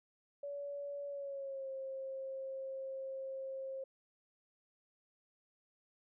sine tone with pitch glide, 569 to 534 Hz, C#5 to C5, +45 to +35 cents, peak -40 dBFS, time 0.43-3.84 s, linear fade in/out 5 ms, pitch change -110 cents, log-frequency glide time 1.07-1.69 s, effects none

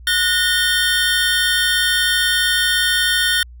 square tone cluster, 1464 / 1836 / 3146 / 3567 Hz, F#6 / A#6 / G7 / A7, -19 / -27 / +6 / +23 cents, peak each -21 dBFS, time 0.07-3.43 s, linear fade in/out 2 ms, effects added 60 Hz sine -36 dBFS peak until 3.6 s

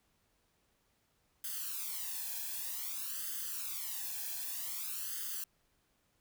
blue noise with flanger, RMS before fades -40 dBFS, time 1.44-5.44 s, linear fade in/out 2 ms, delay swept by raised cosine 0.62 to 1.21 ms, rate 0.53 Hz, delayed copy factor +0.9, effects pink hiss -75 dBFS RMS until 6.2 s

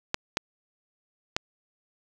clicks, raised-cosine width 0.2 ms, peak -7 dBFS, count 3, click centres 0.144 / 0.371 / 1.365 s, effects none

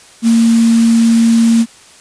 sine tone in noise, 229.4 Hz, A#3, 28 cents flat, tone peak -6 dBFS, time 0.22-1.66 s, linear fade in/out 50 ms, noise white, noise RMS -24 dBFS, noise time 0.22-1.66 s, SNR +15 dB, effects white hiss -41 dBFS RMS until 2 s + resampled to 22050 Hz

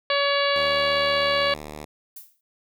harmonic tone, 565 Hz, C#5, 33 cents sharp, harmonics 1 / 2 / 3 / 4 / 5 / 6 / 7 / 8, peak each -23 / -26 / -28 / -29 / -30 / -31 / -31 / -32 dBFS, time 0.1-1.54 s, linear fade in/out 2 ms
5% pulse tone with pitch glide, 76.4 to 75.3 Hz, D#2 to D2, -31 to +44 cents, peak -24 dBFS, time 0.55-1.85 s, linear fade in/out 5 ms, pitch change -25 cents, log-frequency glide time 1.13-1.3 s
violet noise with exponential decay, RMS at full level -36 dBFS, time 2.16-2.41 s, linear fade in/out 5 ms, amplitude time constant 53 ms
effects none

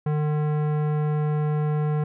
sine tone with tanh clipping, 150.7 Hz, D3, 45 cents sharp, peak -23 dBFS, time 0.06-2.04 s, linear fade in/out 5 ms, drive 17 dB, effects none

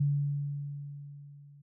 sine tone with level ramp, 143.2 Hz, D3, 43 cents flat, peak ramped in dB -23 to -52 dBFS, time 0-1.62 s, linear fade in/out 10 ms, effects none

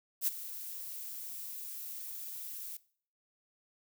violet noise with ADSR envelope, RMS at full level -28 dBFS, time 0.21-2.77 s, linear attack 63 ms, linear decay 20 ms, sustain -15 dB, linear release 4 ms, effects noise-tail reverb RT60 0.5 s tail -20 dB re dry

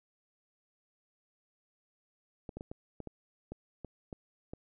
clicks, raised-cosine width 2 ms, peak -28 dBFS, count 10, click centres 2.492 / 2.57 / 2.609 / 2.715 / 3.003 / 3.073 / 3.52 / 3.847 / 4.128 / 4.535 s, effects none

